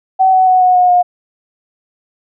sine tone with pitch steps, 758 / 749.3 / 740.7 / 732.2 / 723.8 / 715.5 Hz, F#5 / F#5 / F#5 / F#5 / F#5 / F5, +42 / +22 / +2 / -18 / -38 / +42 cents, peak -6 dBFS, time 0.19-1.03 s, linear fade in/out 20 ms, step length 140 ms, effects none

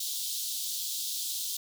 pink high-pass noise, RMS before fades -34 dBFS, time 0-1.57 s, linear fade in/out 5 ms, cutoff 3400 Hz, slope 48 dB/octave, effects none

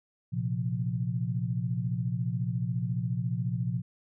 sine chord, Bb suspended second, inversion none, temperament equal, 116.54 / 130.81 / 174.61 Hz, Bb2 / C3 / F3, 0 / 0 / 0 cents, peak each -31 / -32 / -33 dBFS, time 0.32-3.82 s, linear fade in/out 20 ms, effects none

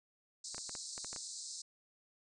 white band-pass noise, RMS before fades -46 dBFS, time 0.44-1.62 s, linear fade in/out 5 ms, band 4000 to 8600 Hz, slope 96 dB/octave
clicks, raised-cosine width 0.5 ms, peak -32 dBFS, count 8, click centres 0.546 / 0.581 / 0.694 / 0.752 / 0.979 / 1.046 / 1.13 / 1.162 s
effects none

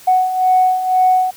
sine beating tone pair, 740 / 742 Hz, F#5 / F#5, 0 / +5 cents, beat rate 2 Hz, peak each -17 / -11 dBFS, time 0.07-1.31 s, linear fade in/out 10 ms, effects tanh soft clip ceiling -3 dBFS + white hiss -41 dBFS RMS until 1.36 s

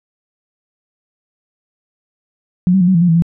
sine tone with pitch steps, 179.9 / 191.6 / 176.3 / 188.1 / 167.3 / 177 / 164.1 / 169.2 Hz, F#3 / G3 / F3 / F#3 / E3 / F3 / E3 / E3, -48 / -39 / +17 / +29 / +26 / +23 / -8 / +45 cents, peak -8 dBFS, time 2.67-3.222 s, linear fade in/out 0 ms, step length 69 ms, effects none

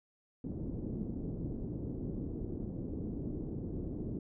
white low-pass noise, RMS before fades -39 dBFS, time 0.44-4.19 s, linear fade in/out 5 ms, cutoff 330 Hz, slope 24 dB/octave, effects none

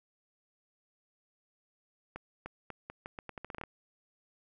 accelerating click train, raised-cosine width 0.5 ms, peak -26 dBFS, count 14, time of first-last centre 2.16-3.637 s, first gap 300 ms, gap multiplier 0.81, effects none

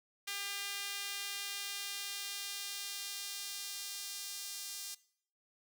sawtooth tone with high-pass filter sweep, 400.6 Hz, G4, 38 cents sharp, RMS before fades -42 dBFS, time 0.27-4.95 s, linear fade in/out 10 ms, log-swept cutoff 2400 to 5300 Hz, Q 1, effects noise-tail reverb RT60 0.6 s tail -20 dB re dry

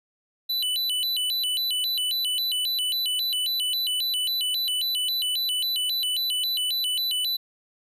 square tone with vibrato, 3449 Hz, A7, 35 cents flat, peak -24 dBFS, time 0.49-7.37 s, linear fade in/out 10 ms, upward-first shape square, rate 3.7 Hz, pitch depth 250 cents each way, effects none

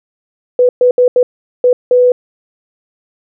sine tone bursts at uneven times, 495.8 Hz, B4, 7 cents sharp, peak -5 dBFS, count 6, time 0.59-0.69 / 0.81-0.91 / 0.98-1.08 / 1.16-1.23 / 1.64-1.73 / 1.91-2.12 s, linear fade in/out 2 ms, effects none

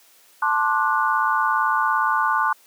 sine chord, D dominant seventh, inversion second, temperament just, 881 / 1057.2 / 1174.7 / 1468.3 Hz, A5 / C6 / D6 / F#6, +2 / +18 / 0 / -14 cents, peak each -23 dBFS, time 0.42-2.53 s, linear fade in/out 5 ms, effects white hiss -54 dBFS RMS until 2.66 s + high-pass 300 Hz 12 dB/octave

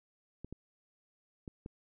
clicks, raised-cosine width 3 ms, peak -30 dBFS, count 4, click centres 0.446 / 0.526 / 1.478 / 1.661 s, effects none

